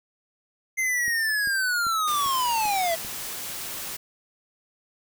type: linear sweep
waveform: square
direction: down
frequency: 2093 to 646 Hz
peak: -23 dBFS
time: 0.77-2.96 s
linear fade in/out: 20 ms
type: click train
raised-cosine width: 3 ms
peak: -30 dBFS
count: 6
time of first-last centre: 1.08-3.049 s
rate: 2.54 Hz
type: noise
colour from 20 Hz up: white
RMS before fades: -34 dBFS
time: 2.07-3.97 s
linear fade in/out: 10 ms
effects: none